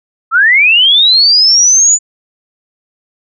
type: linear sweep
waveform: sine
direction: up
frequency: 1271 to 7040 Hz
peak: -4 dBFS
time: 0.31-1.99 s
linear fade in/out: 50 ms
effects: none